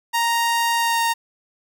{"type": "tone with pitch glide", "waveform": "sawtooth", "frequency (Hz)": [932, 925], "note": ["A#5", "A#5"], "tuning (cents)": [-1, -14], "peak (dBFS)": -14, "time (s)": [0.13, 1.14], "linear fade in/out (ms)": 20, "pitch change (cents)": -13, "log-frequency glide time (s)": [0.77, 0.99], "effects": []}